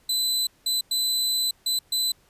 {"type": "tone bursts at uneven times", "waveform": "sawtooth", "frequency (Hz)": 4018, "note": "B7", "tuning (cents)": 29, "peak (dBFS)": -19, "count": 5, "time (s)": [[0.09, 0.47], [0.66, 0.81], [0.91, 1.51], [1.66, 1.79], [1.92, 2.12]], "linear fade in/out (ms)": 5, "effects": ["pink hiss -61 dBFS RMS until 2.29 s", "resampled to 32000 Hz"]}